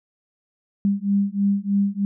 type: beating tone pair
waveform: sine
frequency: 198.4 / 201.6 Hz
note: G3 / G3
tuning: +21 / +49 cents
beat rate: 3.2 Hz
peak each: -21 dBFS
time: 0.85-2.05 s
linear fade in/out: 0 ms
effects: none